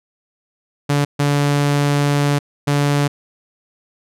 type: tone bursts at uneven times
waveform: sawtooth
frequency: 143.9 Hz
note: D3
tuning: 35 cents flat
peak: -10 dBFS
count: 3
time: 0.89-1.05 / 1.19-2.39 / 2.67-3.08 s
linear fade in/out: 10 ms
effects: low-pass 11000 Hz 12 dB/octave